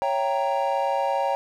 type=chord; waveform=triangle; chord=C# diminished seventh; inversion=none; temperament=equal with one note detuned; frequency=554.4 / 671.9 / 784 / 932.3 Hz; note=C#5 / E5 / G5 / Bb5; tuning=0 / +33 / 0 / 0 cents; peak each=-24 / -30 / -24 / -25 dBFS; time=0.02-1.35 s; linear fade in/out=0 ms; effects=none